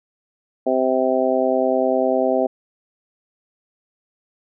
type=harmonic tone; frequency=130 Hz; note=C3; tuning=11 cents flat; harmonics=2 / 3 / 4 / 5 / 6; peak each=-23 / -23 / -21 / -20 / -26 dBFS; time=0.66-2.47 s; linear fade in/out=10 ms; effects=none